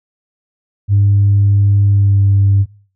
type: tone with pitch glide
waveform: sine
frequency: 100.7 to 99.14 Hz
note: G2 to G2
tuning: +47 to +20 cents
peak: -6 dBFS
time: 0.88-2.66 s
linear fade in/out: 50 ms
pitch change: -27 cents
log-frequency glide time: 1.9-2.23 s
effects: noise-tail reverb RT60 0.4 s tail -20 dB re dry + tanh soft clip ceiling -4 dBFS